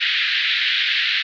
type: band-pass noise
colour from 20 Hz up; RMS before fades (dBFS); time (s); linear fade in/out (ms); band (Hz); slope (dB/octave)
white; -20; 0-1.23; 20; 1600 to 3900; 48
effects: none